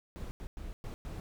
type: noise bursts at uneven times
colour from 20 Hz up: brown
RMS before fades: -41 dBFS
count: 5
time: 0.16-0.31 / 0.4-0.47 / 0.57-0.73 / 0.84-0.94 / 1.05-1.2 s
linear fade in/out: 0 ms
effects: none